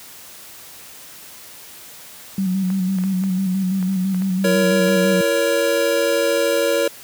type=tone with vibrato; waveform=sine; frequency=188.3 Hz; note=F#3; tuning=31 cents sharp; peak=-17 dBFS; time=2.38-5.21 s; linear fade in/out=2 ms; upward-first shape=square; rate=6 Hz; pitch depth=42 cents each way
type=clicks; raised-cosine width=0.5 ms; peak=-21 dBFS; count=8; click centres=2.703 / 2.986 / 3.038 / 3.238 / 3.827 / 4.146 / 4.221 / 4.885 s
type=chord; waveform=square; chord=A# diminished; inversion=second; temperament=just; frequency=335.6 / 466.2 / 559.4 Hz; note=E4 / A#4 / C#5; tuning=+31 / 0 / +16 cents; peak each=-25 / -21 / -19 dBFS; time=4.44-6.88 s; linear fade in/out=5 ms
effects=white hiss -40 dBFS RMS until 7.03 s + high-pass 60 Hz 12 dB/octave